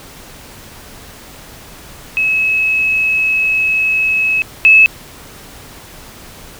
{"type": "tone pair in turn", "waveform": "sine", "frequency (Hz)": [2576, 2597], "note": ["E7", "E7"], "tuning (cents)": [-41, -26], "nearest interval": "unison", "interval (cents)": 15, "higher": "second", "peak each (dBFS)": [-11, -3], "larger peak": "second", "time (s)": [[2.17, 4.42], [4.65, 4.86]], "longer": "first", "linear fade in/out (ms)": 0, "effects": ["pink hiss -36 dBFS RMS until 6.59 s"]}